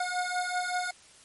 25% pulse beating tone pair, 720 / 725.2 Hz, F#5 / F#5, -47 / -35 cents, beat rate 5.2 Hz, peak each -28 / -28 dBFS, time 0-0.91 s, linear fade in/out 5 ms, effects white hiss -55 dBFS RMS until 1.24 s + MP3 48 kbps

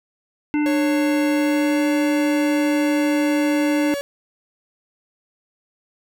harmonic tone, 297.9 Hz, D4, 25 cents sharp, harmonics 1 / 3 / 5 / 7 / 9, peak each -17 / -31 / -35 / -32 / -36 dBFS, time 0.54-3.94 s, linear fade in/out 0 ms
45% pulse tone with pitch glide, 554.4 to 564.4 Hz, C#5 to C#5, 0 to +31 cents, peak -24 dBFS, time 0.66-4.01 s, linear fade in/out 0 ms, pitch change +31 cents, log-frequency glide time 1.31-1.87 s
effects none

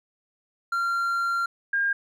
triangle / sine tone pair in turn, 1380 / 1611.7 Hz, F6 / G6, -21 / +48 cents, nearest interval minor third, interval 269 cents, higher second, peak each -21 dBFS, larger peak neither, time 0.72-1.46 / 1.73-1.93 s, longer first, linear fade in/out 5 ms, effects none

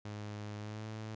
sawtooth tone with pitch glide, 104.8 to 109.06 Hz, G#2 to A2, +16 to -15 cents, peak -37 dBFS, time 0.05-1.15 s, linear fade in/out 5 ms, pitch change +69 cents, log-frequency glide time 0.58-0.87 s, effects resampled to 16000 Hz

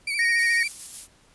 35% pulse tone with vibrato, 2292 Hz, D7, 43 cents flat, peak -23 dBFS, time 0.07-0.68 s, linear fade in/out 5 ms, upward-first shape sine, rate 14 Hz, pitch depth 61 cents each way
triangle tone, 1864.7 Hz, A#6, in tune, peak -18 dBFS, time 0.19-0.63 s, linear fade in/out 2 ms
violet noise with tremolo, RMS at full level -32 dBFS, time 0.36-1.08 s, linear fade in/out 50 ms, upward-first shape square, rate 6.9 Hz, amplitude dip 25%
effects pink hiss -58 dBFS RMS until 1.34 s + resampled to 24000 Hz

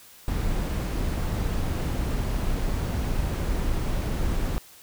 brown noise, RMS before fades -26 dBFS, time 0.28-4.58 s, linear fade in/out 0 ms, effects white hiss -50 dBFS RMS until 4.82 s

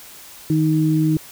sine tone pair together, 156.31 / 313.2 Hz, D#3 / D#4, +8 / +11 cents, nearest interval octave, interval 1203 cents, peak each -17 dBFS, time 0.5-1.17 s, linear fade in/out 2 ms, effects white hiss -41 dBFS RMS until 1.31 s

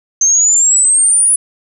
sine exponential sweep, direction up, 6260 to 9956 Hz, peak -7 dBFS, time 0.21-1.36 s, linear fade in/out 5 ms, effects none

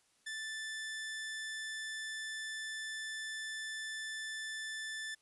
sawtooth tone, 1760 Hz, A6, in tune, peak -36 dBFS, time 0.26-5.15 s, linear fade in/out 10 ms, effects white hiss -72 dBFS RMS until 5.21 s + resampled to 24000 Hz

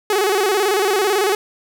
sawtooth tone with vibrato, 399.5 Hz, G4, 33 cents sharp, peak -11 dBFS, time 0.1-1.35 s, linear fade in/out 2 ms, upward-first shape square, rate 18 Hz, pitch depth 100 cents each way, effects none

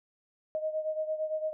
sine beating tone pair, 622 / 630.8 Hz, D#5 / D#5, -1 / +24 cents, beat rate 8.8 Hz, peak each -31 / -36 dBFS, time 0.55-1.53 s, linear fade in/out 0 ms, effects none

